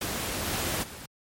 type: noise with level steps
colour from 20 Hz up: pink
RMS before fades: -31 / -29 / -42 dBFS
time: 0.01-1.06 s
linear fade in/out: 5 ms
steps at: 0.46 / 0.82 s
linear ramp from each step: 20 ms
effects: high-pass 60 Hz 12 dB/octave + MP3 64 kbps